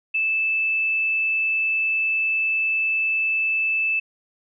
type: tone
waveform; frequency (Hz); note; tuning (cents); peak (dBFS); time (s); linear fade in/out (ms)
sine; 2630; E7; -5; -19; 0.14-4; 10
effects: none